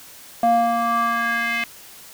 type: tone with band-pass filter sweep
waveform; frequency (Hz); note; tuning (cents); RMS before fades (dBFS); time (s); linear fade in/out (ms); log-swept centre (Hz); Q
square; 233.1; A#3; 0; -20; 0.43-1.64; 2; 650 to 2300; 3.6
effects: white hiss -43 dBFS RMS until 2.13 s